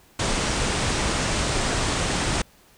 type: low-pass noise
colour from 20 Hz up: pink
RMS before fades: -24 dBFS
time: 0.19-2.42 s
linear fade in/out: 5 ms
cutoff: 9300 Hz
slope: 96 dB/octave
effects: pink hiss -55 dBFS RMS until 2.77 s